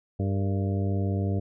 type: harmonic tone with a mistuned harmonic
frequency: 98 Hz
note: G2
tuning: in tune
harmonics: 1 / 2 / 3 / 4 / 5 / 6 / 7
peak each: -25 / -31 / -35 / -37 / -39 / -41 / -42 dBFS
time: 0.19-1.4 s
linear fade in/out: 10 ms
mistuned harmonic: 5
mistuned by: -72 cents
effects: none